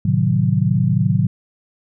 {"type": "chord", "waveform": "sine", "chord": "A diminished seventh", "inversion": "none", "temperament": "equal with one note detuned", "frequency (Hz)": [110, 130.81, 153.51, 185], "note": ["A2", "C3", "Eb3", "Gb3"], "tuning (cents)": [0, 0, -23, 0], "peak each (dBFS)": -19, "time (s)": [0.05, 1.27], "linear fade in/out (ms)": 5, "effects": []}